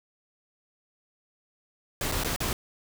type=noise with dropouts; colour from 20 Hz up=pink; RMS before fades=-29 dBFS; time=2.01-2.53 s; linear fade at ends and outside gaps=1 ms; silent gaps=2.116-2.121 / 2.236-2.246 / 2.362-2.404 s; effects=none